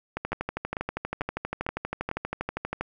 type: two click trains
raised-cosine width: 0.5 ms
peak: -14 / -15 dBFS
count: 34 / 5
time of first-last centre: 0.17-2.81 / 0.32-2.114 s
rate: 12.5 / 2.23 Hz
effects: none